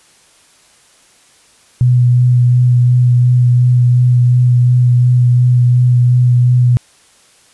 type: tone with vibrato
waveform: sine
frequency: 123.47 Hz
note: B2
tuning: in tune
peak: -6 dBFS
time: 1.81-6.77 s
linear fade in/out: 0 ms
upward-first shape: sine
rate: 2.8 Hz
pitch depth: 14 cents each way
effects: white hiss -48 dBFS RMS until 7.53 s + resampled to 24000 Hz